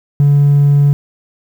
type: tone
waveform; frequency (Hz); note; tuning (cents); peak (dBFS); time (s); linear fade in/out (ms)
triangle; 143.1; D3; -45; -3; 0.2-0.93; 0
effects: tanh soft clip ceiling -2 dBFS + 7-bit